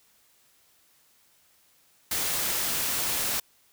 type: noise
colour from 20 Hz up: white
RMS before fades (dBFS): -28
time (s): 2.11-3.4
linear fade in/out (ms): 5
effects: white hiss -63 dBFS RMS until 3.72 s